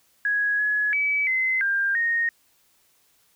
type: tone with pitch steps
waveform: sine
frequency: 1664 / 1690 / 2290 / 2053 / 1596 / 1857 Hz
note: G#6 / G#6 / D7 / C7 / G6 / A#6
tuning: +3 / +30 / -44 / -33 / +31 / -7 cents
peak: -20 dBFS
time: 0.25-2.29 s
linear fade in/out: 2 ms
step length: 340 ms
effects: white hiss -63 dBFS RMS until 3.35 s